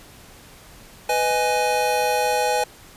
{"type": "chord", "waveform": "square", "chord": "G# minor", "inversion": "first", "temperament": "just", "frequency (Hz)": [498.4, 623, 830.6], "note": ["B4", "D#5", "G#5"], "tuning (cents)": [16, 2, 0], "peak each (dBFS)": [-24, -27, -22], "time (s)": [1.09, 2.64], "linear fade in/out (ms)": 5, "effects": ["pink hiss -46 dBFS RMS until 2.96 s", "resampled to 32000 Hz"]}